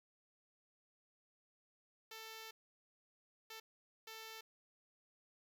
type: tone bursts at uneven times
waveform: 5% pulse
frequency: 443.7 Hz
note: A4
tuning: 14 cents sharp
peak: -38 dBFS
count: 3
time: 2.11-2.51 / 3.5-3.6 / 4.07-4.41 s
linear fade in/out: 5 ms
effects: 13-bit